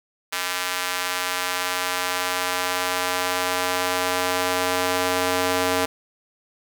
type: tone with high-pass filter sweep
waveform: square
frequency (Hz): 90.9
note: F#2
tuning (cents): -30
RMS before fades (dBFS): -24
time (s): 0.32-5.86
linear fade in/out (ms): 10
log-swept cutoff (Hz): 1400 to 450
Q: 0.77
effects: none